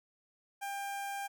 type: tone with notch filter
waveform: sawtooth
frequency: 797 Hz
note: G5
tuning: 28 cents sharp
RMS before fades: -39 dBFS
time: 0.61-1.28 s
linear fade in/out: 20 ms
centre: 4200 Hz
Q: 1.6
effects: none